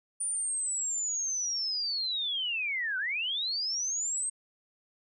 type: linear two-way sweep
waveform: sine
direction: down then up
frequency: 9397 to 1469 to 8460 Hz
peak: -29 dBFS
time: 0.2-4.3 s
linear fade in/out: 10 ms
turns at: 2.98 s
effects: none